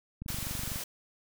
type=click train; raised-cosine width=5 ms; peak=-26 dBFS; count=14; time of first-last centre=0.22-0.759 s; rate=24.1 Hz
type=noise; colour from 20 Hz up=white; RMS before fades=-38 dBFS; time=0.28-0.84 s; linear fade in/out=5 ms
effects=none